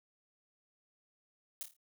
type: noise with echo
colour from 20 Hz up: blue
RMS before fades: -40 dBFS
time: 1.61-1.63 s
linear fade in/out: 0 ms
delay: 27 ms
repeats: 5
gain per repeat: -7 dB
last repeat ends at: 1.765 s
effects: none